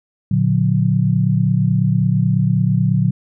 sine chord, Bb augmented, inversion none, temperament just, 116.54 / 145.68 / 182.1 Hz, Bb2 / D3 / F#3, 0 / -14 / -27 cents, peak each -17 dBFS, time 0.31-3.11 s, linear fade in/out 5 ms, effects none

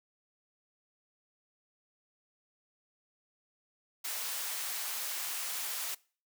white high-pass noise, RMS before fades -37 dBFS, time 4.04-5.95 s, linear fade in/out 10 ms, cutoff 680 Hz, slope 12 dB/octave, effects noise-tail reverb RT60 0.4 s tail -23 dB re dry

